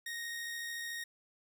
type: tone with amplitude modulation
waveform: sawtooth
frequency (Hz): 1864.7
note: A#6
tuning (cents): 0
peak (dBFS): -34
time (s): 0.06-1.04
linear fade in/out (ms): 5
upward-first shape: sine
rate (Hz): 73.7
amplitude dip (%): 25
effects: none